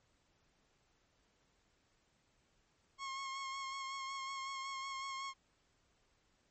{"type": "tone with vibrato", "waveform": "sawtooth", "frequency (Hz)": 1083, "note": "C#6", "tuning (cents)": -41, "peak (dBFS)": -37, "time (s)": [2.98, 5.34], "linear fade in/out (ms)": 50, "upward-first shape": "sine", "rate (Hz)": 5.4, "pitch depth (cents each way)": 23, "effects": ["pink hiss -75 dBFS RMS until 6.5 s", "MP3 32 kbps"]}